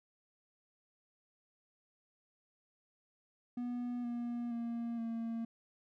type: tone with pitch steps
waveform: triangle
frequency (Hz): 243.7 / 238.7 / 233.8 / 229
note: B3 / A#3 / A#3 / A#3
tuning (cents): -23 / +41 / +5 / -31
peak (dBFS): -34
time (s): 3.57-5.45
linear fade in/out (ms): 5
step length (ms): 470
effects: none